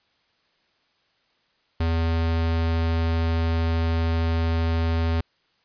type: tone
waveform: square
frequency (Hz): 82.41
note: E2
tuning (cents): 0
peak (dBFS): -21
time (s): 1.8-5.21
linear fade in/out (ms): 5
effects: white hiss -66 dBFS RMS until 5.64 s + resampled to 11025 Hz